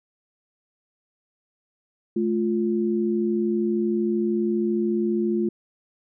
sine tone pair together, 216.3 / 349.2 Hz, A3 / F4, -29 / 0 cents, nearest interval minor sixth, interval 829 cents, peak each -23 dBFS, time 2.16-5.49 s, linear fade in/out 5 ms, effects none

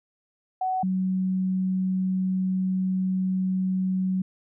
sine tone pair in turn, 748 / 187 Hz, F#5 / F#3, +19 / +19 cents, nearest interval 2 octaves, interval 2400 cents, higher first, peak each -23 / -22 dBFS, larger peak second, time 0.61-0.83 / 0.83-4.22 s, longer second, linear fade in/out 5 ms, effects none

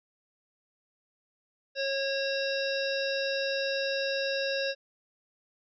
harmonic tone, 546 Hz, C#5, 26 cents flat, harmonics 1 / 3 / 5 / 7 / 9 / 10, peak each -30 / -35 / -37 / -38 / -40 / -40 dBFS, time 1.75-4.75 s, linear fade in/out 50 ms, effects none

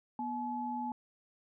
sine tone pair together, 243.5 / 856 Hz, B3 / A5, -24 / -48 cents, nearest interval octave + minor seventh, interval 2176 cents, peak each -38 / -36 dBFS, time 0.19-0.92 s, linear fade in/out 2 ms, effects none

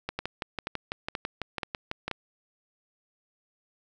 two click trains, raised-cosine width 0.3 ms, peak -15 / -15 dBFS, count 5 / 13, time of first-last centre 0.19-2.113 / 0.09-2.08 s, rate 2.08 / 6.03 Hz, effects none

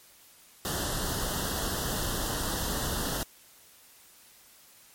pink band-stop noise, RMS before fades -31 dBFS, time 0.65-3.23 s, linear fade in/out 0 ms, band 1900 to 2800 Hz, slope 96 dB/octave, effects white hiss -56 dBFS RMS until 4.94 s + MP3 64 kbps

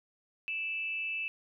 sine tone with amplitude modulation, 2637 Hz, E7, in tune, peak -30 dBFS, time 0.48-1.28 s, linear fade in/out 0 ms, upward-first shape sine, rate 286 Hz, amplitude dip 50%, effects none

